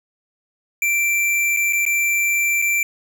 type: tone with dropouts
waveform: square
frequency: 2349 Hz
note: D7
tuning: in tune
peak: -17 dBFS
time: 0.82-2.83 s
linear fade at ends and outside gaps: 2 ms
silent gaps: 1.565-1.57 / 1.726-1.731 / 1.853-1.863 / 2.618-2.622 s
effects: none